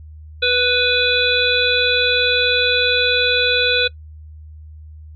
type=harmonic tone with a mistuned harmonic; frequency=493.7 Hz; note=B4; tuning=1 cent flat; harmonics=1 / 3 / 5 / 7 / 8; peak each=-20 / -20 / -20 / -20 / -20 dBFS; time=0.42-3.88 s; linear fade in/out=10 ms; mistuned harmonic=5; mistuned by=+18 cents; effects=noise-tail reverb RT60 0.1 s tail -22 dB re dry + added 77 Hz sine -35 dBFS peak until 5.15 s